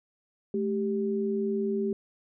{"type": "tone pair together", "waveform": "sine", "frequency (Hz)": [215.2, 392.2], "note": ["A3", "G4"], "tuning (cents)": [-38, 1], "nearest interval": "minor seventh", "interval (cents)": 1039, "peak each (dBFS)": [-29, -28], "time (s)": [0.54, 1.93], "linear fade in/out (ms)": 2, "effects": []}